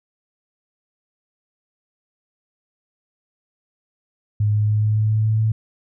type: tone with pitch steps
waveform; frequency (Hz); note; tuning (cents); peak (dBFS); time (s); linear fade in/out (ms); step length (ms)
sine; 104.9 / 105.63 / 106.36 / 107.1 / 107.85 / 108.6 / 109.35 / 110.12; G#2 / G#2 / G#2 / A2 / A2 / A2 / A2 / A2; +18 / +30 / +42 / -46 / -34 / -22 / -10 / +2; -15; 4.4-5.52; 5; 140
effects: none